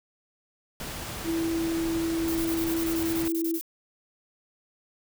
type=noise; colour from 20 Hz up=pink; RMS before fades=-36 dBFS; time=0.8-3.28 s; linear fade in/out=2 ms
type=tone; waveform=sine; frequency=329.6 Hz; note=E4; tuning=in tune; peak=-25 dBFS; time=1.24-3.6 s; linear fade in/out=50 ms
type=noise bursts; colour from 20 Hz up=violet; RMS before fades=-35 dBFS; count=14; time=2.28-3.611 s; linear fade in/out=0 ms; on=70 ms; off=27 ms
effects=none